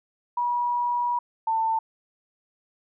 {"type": "tone pair in turn", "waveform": "sine", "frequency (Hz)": [966, 894.2], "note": ["B5", "A5"], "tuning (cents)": [-39, 28], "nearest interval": "minor second", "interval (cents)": 133, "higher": "first", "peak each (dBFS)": [-22, -21], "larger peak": "second", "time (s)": [[0.37, 1.19], [1.47, 1.79]], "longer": "first", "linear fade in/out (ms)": 5, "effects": []}